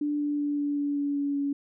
sine tone with pitch steps, 294 / 292.3 / 290.6 / 288.9 / 287.3 / 285.6 / 284 / 282.3 Hz, D4 / D4 / D4 / D4 / D4 / D4 / C#4 / C#4, +2 / -8 / -18 / -28 / -38 / -48 / +42 / +32 cents, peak -25 dBFS, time 0.01-1.53 s, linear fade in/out 5 ms, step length 190 ms, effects none

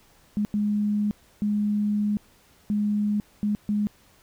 sine tone bursts at uneven times, 208 Hz, G#3, 3 cents sharp, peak -21 dBFS, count 6, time 0.37-0.45 / 0.54-1.11 / 1.42-2.17 / 2.7-3.2 / 3.43-3.55 / 3.69-3.87 s, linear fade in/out 0 ms, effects pink hiss -58 dBFS RMS until 4.22 s

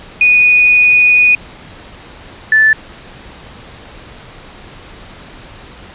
sine tone pair in turn, 2472 / 1752.6 Hz, D#7 / A6, -12 / -7 cents, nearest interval tritone, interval 595 cents, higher first, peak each -5 dBFS, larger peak neither, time 0.21-1.35 / 2.52-2.73 s, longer first, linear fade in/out 2 ms, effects pink hiss -35 dBFS RMS until 5.94 s + resampled to 8000 Hz

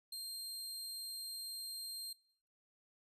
sawtooth tone, 4186 Hz, C8, in tune, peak -40 dBFS, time 0.12-2.13 s, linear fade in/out 5 ms, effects noise-tail reverb RT60 0.7 s tail -23 dB re dry + resampled to 32000 Hz

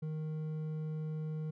triangle tone with hard clipping, 155.56 Hz, D#3, in tune, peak -37 dBFS, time 0.02-1.51 s, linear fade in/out 10 ms, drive 9 dB, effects none

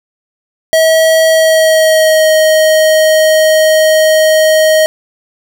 square tone with pitch glide, 643 to 627.2 Hz, E5 to D#5, -43 to +14 cents, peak -6 dBFS, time 0.73-4.86 s, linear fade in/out 0 ms, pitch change -43 cents, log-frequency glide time 1.28-2.32 s, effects none

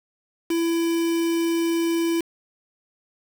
triangle tone with quantisation, 334 Hz, E4, 23 cents sharp, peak -18 dBFS, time 0.5-2.21 s, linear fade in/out 5 ms, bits 5, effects none

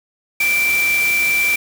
sine tone in noise, 2345 Hz, D7, 3 cents flat, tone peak -14 dBFS, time 0.4-1.56 s, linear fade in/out 5 ms, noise white, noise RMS -25 dBFS, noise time 0.4-1.56 s, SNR +8 dB, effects none

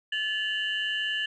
sine tone cluster, 1730 / 2815 / 3016 Hz, A6 / F7 / F#7, -30 / +13 / +32 cents, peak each -29 / -32 / -31 dBFS, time 0.12-1.26 s, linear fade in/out 5 ms, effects tanh soft clip ceiling -19 dBFS

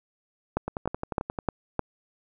two click trains, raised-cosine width 1 ms, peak -16 / -10 dBFS, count 9 / 5, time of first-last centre 0.68-1.388 / 0.57-1.793 s, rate 11.3 / 3.27 Hz, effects none

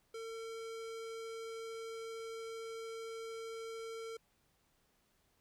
square tone with low-pass filter, 452.2 Hz, A4, 47 cents sharp, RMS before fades -45 dBFS, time 0.14-4.17 s, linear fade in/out 5 ms, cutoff 9100 Hz, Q 0.74, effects pink hiss -75 dBFS RMS until 5.4 s

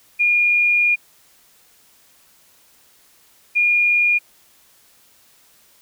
sine tone pair in turn, 2426 / 2426 Hz, D#7 / D#7, -44 / -44 cents, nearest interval unison, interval 0 cents, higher neither, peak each -13 dBFS, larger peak neither, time 0.19-0.96 / 3.55-4.19 s, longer first, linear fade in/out 20 ms, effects white hiss -54 dBFS RMS until 5.81 s

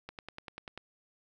click train, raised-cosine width 0.3 ms, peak -26 dBFS, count 8, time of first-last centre 0.09-0.776 s, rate 10.2 Hz, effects 11-bit

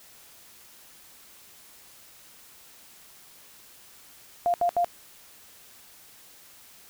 sine tone bursts, 698.5 Hz, F5, in tune, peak -20 dBFS, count 3, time 4.46-4.845 s, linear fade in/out 0 ms, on 79 ms, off 74 ms, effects white hiss -52 dBFS RMS until 6.89 s

